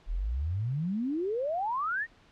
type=exponential sweep; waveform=sine; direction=up; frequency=35.95 to 1910 Hz; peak=-28 dBFS; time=0.06-2.07 s; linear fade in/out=50 ms; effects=pink hiss -60 dBFS RMS until 2.31 s + low-pass 4000 Hz 12 dB/octave